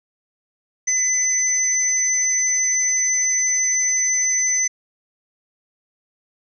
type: tone pair together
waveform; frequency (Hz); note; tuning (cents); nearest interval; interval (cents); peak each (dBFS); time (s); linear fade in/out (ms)
sine; 2025 / 6072; B6 / F#8; +43 / +44; octave + perfect fifth; 1901; -25 / -17; 0.87-4.68; 10
effects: none